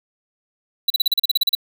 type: tone bursts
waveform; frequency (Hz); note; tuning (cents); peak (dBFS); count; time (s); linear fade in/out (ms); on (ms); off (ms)
square; 3951; B7; 0; -14; 12; 0.88-1.551; 5; 22; 37
effects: none